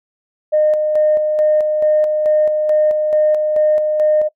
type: tone with tremolo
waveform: sine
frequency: 611 Hz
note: D#5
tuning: 32 cents flat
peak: -9 dBFS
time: 0.52-4.29 s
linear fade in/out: 20 ms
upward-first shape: square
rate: 2.3 Hz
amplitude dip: 40%
effects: noise-tail reverb RT60 0.1 s tail -20 dB re dry + tanh soft clip ceiling -5 dBFS